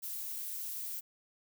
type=noise; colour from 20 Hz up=violet; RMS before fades=-40 dBFS; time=0.02-1.01 s; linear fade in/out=20 ms; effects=none